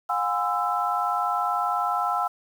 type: tone cluster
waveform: sine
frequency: 716 / 816 / 1023 / 1324 Hz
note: F5 / G#5 / C6 / E6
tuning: +43 / -31 / -39 / +7 cents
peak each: -28 / -28 / -30 / -26 dBFS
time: 0.09-2.28 s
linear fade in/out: 10 ms
effects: 8-bit